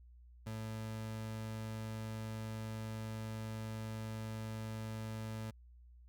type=tone; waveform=30% pulse; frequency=110 Hz; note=A2; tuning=in tune; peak=-38 dBFS; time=0.46-5.51 s; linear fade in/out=10 ms; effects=added 60 Hz sine -56 dBFS peak until 6.08 s